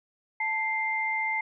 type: tone pair together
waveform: sine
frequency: 880 / 2095 Hz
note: A5 / C7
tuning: 0 / +2 cents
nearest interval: octave + minor third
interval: 1502 cents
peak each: -31 / -27 dBFS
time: 0.4-1.41 s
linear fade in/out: 5 ms
effects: none